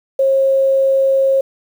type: tone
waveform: sine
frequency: 539 Hz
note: C#5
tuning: 49 cents flat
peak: -10 dBFS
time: 0.19-1.41 s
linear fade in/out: 5 ms
effects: 7-bit